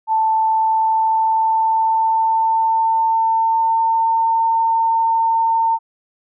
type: tone with pitch glide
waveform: sine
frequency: 883 to 906.3 Hz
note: A5 to A#5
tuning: +6 to -49 cents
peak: -13 dBFS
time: 0.07-5.79 s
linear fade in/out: 50 ms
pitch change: +45 cents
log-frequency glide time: 0.34-4.4 s
effects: none